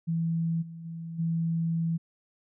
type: tone with level steps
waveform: sine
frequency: 165.3 Hz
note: E3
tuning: 5 cents sharp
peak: -25 / -39 / -35 / -25 dBFS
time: 0.07-1.98 s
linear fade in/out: 20 ms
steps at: 0.61 / 0.84 / 1.18 s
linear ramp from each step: 20 ms
effects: none